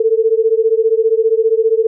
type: beating tone pair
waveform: sine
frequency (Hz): 440 / 455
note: A4 / A#4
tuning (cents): 0 / -42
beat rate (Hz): 15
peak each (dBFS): -13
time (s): 0-1.87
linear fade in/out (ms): 5
effects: none